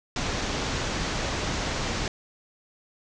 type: low-pass noise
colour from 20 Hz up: pink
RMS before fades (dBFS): -29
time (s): 0.16-2.08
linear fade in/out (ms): 2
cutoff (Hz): 7000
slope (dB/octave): 48
effects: none